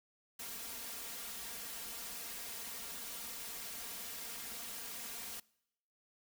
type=noise with comb filter; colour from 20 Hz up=white; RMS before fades=-45 dBFS; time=0.39-5.4 s; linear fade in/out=5 ms; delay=4.3 ms; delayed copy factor=+0.8; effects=noise-tail reverb RT60 0.8 s tail -24 dB re dry